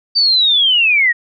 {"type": "linear sweep", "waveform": "sine", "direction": "down", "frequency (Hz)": [4649, 1845], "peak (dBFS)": -9, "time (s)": [0.15, 1.13], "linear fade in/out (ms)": 20, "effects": []}